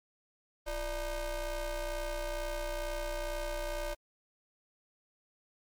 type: ring-modulated tone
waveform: 40% pulse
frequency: 311.1 Hz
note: D#4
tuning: in tune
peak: -30 dBFS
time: 0.66-3.95 s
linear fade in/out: 20 ms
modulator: 280 Hz
effects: MP3 96 kbps